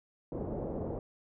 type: low-pass noise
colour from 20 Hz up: white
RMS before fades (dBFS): -37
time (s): 0.32-0.99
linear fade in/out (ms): 2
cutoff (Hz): 570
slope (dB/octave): 24
effects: none